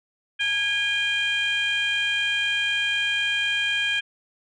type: tone cluster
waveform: sine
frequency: 1642 / 2430 / 3174 Hz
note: G#6 / D#7 / G7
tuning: -20 / -42 / +21 cents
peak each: -24 dBFS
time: 0.39-4.01 s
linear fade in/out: 20 ms
effects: tanh soft clip ceiling -17 dBFS